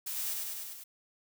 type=noise with echo; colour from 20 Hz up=blue; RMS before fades=-37 dBFS; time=0.06-0.34 s; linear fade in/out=10 ms; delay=100 ms; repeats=5; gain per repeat=-2 dB; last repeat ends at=0.84 s; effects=none